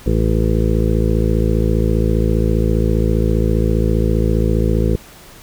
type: harmonic tone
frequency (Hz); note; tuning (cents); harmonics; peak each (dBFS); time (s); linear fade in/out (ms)
55; A1; 0; 1 / 2 / 3 / 4 / 6 / 7 / 8 / 9; -16 / -19 / -21 / -22 / -24 / -24 / -25 / -26; 0.06-4.96; 5
effects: pink hiss -41 dBFS RMS until 5.42 s